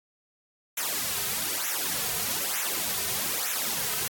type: noise with flanger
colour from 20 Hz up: white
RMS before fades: -29 dBFS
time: 0.77-4.08 s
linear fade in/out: 5 ms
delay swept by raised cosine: 0.21 to 3.61 ms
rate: 1.1 Hz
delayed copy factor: -0.85
effects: AAC 64 kbps